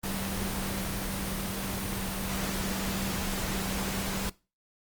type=tone in noise; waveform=sine; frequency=193.2 Hz; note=G3; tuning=25 cents flat; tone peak=-35 dBFS; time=0.03-4.3 s; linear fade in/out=10 ms; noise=pink; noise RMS=-33 dBFS; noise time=0.03-4.3 s; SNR=-5 dB; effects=noise-tail reverb RT60 0.3 s tail -21 dB re dry + Opus 24 kbps